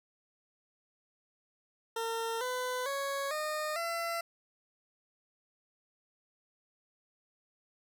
20% pulse tone with pitch steps, 455.9 / 502.9 / 554.8 / 612.1 / 675.2 Hz, A#4 / B4 / C#5 / D#5 / E5, -39 / +31 / +1 / -28 / +41 cents, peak -28 dBFS, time 1.96-4.21 s, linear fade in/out 5 ms, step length 450 ms, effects none

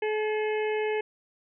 harmonic tone, 428.6 Hz, A4, 45 cents flat, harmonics 1 / 2 / 4 / 5 / 6 / 7, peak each -26 / -35 / -39 / -38 / -40 / -47 dBFS, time 0.02-1.01 s, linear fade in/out 5 ms, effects none

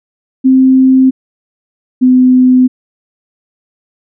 sine tone pair in turn, 261.6 / 254.4 Hz, C4 / C4, 0 / -48 cents, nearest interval unison, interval 48 cents, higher first, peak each -3 dBFS, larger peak neither, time 0.44-1.11 / 2.01-2.68 s, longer neither, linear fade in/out 20 ms, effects none

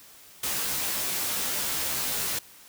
white noise with comb filter, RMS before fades -29 dBFS, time 0.43-2.39 s, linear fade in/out 5 ms, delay 15 ms, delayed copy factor +0.7, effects white hiss -51 dBFS RMS until 2.68 s

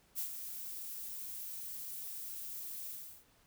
violet noise with ADSR envelope, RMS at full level -36 dBFS, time 0.15-3.25 s, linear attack 42 ms, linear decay 91 ms, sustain -8 dB, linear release 350 ms, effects pink hiss -68 dBFS RMS until 3.46 s

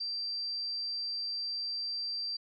sine tone, 4699 Hz, D8, in tune, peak -33 dBFS, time 0-2.37 s, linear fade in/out 10 ms, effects none

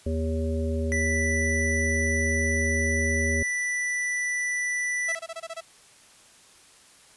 harmonic tone, 79.9 Hz, D#2, 47 cents sharp, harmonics 1 / 3 / 5 / 7, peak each -26 / -31 / -33 / -34 dBFS, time 0.06-3.43 s, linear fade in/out 5 ms
square tone, 1975.5 Hz, B6, in tune, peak -26 dBFS, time 0.92-5.15 s, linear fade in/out 0 ms
sawtooth tone bursts, 659.3 Hz, E5, in tune, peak -29 dBFS, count 8, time 5.08-5.609 s, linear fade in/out 10 ms, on 46 ms, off 23 ms
effects white hiss -54 dBFS RMS until 7.16 s + resampled to 24000 Hz

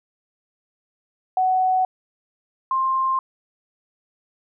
sine tone pair in turn, 746 / 1055 Hz, F#5 / C6, +14 / +14 cents, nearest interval tritone, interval 600 cents, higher second, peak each -16 / -18 dBFS, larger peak first, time 1.37-1.85 / 2.71-3.19 s, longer neither, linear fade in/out 2 ms, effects none

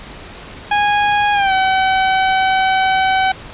sawtooth tone with pitch glide, 825 to 760.9 Hz, G#5 to F#5, -12 to +48 cents, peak -8 dBFS, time 0.71-3.32 s, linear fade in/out 5 ms, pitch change -140 cents, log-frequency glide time 1.33-1.53 s, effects pink hiss -34 dBFS RMS until 3.53 s + resampled to 8000 Hz

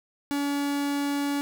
45% pulse tone, 284.6 Hz, C#4, 46 cents sharp, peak -25 dBFS, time 0.31-1.41 s, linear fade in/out 0 ms, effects none

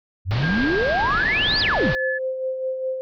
sine exponential two-way sweep, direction up then down, 84.7 to 5000 to 84.7 Hz, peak -19 dBFS, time 0.25-1.95 s, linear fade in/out 50 ms, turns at 1.6 s
pink low-pass noise, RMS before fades -28 dBFS, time 0.31-1.95 s, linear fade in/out 0 ms, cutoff 4700 Hz, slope 48 dB/octave
sine tone with pitch glide, 1608 to 1723.4 Hz, G6 to A6, +44 to -36 cents, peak -23 dBFS, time 0.42-2.19 s, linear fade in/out 20 ms, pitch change +120 cents, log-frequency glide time 1.05-1.21 s
sine tone with tremolo, 521 Hz, C5, 7 cents flat, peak -21 dBFS, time 1.81-3.01 s, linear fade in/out 0 ms, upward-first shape sine, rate 4.9 Hz, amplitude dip 45%
effects none

